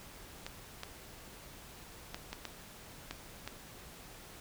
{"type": "clicks", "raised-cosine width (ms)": 0.2, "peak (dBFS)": -22, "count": 7, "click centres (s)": [0.465, 0.834, 2.145, 2.33, 2.453, 3.11, 3.476], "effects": ["pink hiss -52 dBFS RMS until 4.4 s"]}